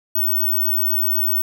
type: tone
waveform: sine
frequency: 15804 Hz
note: B9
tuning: in tune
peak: -16 dBFS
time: 0.15-1.42 s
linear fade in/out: 5 ms
effects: none